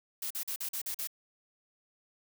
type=noise bursts; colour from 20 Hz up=blue; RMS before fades=-36 dBFS; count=7; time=0.22-1.073 s; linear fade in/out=5 ms; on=85 ms; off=43 ms; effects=none